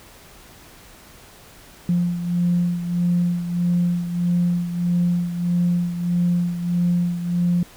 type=beating tone pair; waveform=sine; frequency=174.61 / 176.21 Hz; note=F3 / F3; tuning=0 / +16 cents; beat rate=1.6 Hz; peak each=-18 / -24 dBFS; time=1.89-7.63 s; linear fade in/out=2 ms; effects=tanh soft clip ceiling -11 dBFS + pink hiss -46 dBFS RMS until 7.76 s